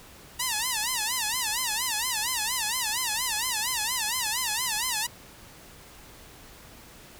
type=tone with vibrato; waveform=5% pulse; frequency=932.3 Hz; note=A#5; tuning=in tune; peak=-14 dBFS; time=0.39-5.07 s; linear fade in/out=10 ms; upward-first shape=sine; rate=4.3 Hz; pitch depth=180 cents each way; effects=pink hiss -49 dBFS RMS until 7.19 s